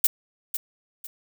violet noise with echo, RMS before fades -17 dBFS, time 0.04-0.07 s, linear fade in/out 5 ms, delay 500 ms, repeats 2, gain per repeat -10 dB, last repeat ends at 1.07 s, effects none

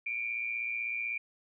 sine tone pair together, 2275 / 2391 Hz, C#7 / D7, +44 / +30 cents, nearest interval minor second, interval 86 cents, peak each -38 / -33 dBFS, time 0.06-1.18 s, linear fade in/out 5 ms, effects none

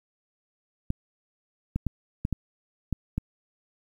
clicks, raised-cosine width 5 ms, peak -14 dBFS, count 7, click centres 0.904 / 1.76 / 1.867 / 2.251 / 2.327 / 2.927 / 3.18 s, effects 9-bit

